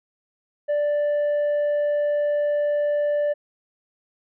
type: tone with tanh clipping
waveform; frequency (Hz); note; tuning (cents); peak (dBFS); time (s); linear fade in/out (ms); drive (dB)
sine; 587.3; D5; 0; -20; 0.68-3.34; 20; 3
effects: none